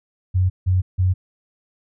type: tone bursts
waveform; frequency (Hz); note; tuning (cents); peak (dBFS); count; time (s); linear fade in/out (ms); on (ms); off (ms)
sine; 92.3; F#2; -4; -14; 3; 0.34-1.14; 20; 160; 160
effects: none